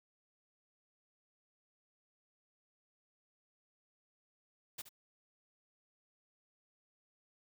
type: noise with echo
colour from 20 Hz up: white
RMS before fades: -43 dBFS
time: 4.78-4.82 s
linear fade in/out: 10 ms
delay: 72 ms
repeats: 1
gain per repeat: -12 dB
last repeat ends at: 4.892 s
effects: none